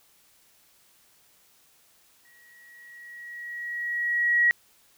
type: tone with exponential growth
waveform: sine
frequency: 1910 Hz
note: A#6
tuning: 42 cents sharp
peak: -16 dBFS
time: 2.25-4.51 s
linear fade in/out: 0 ms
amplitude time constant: 490 ms
effects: white hiss -61 dBFS RMS until 4.97 s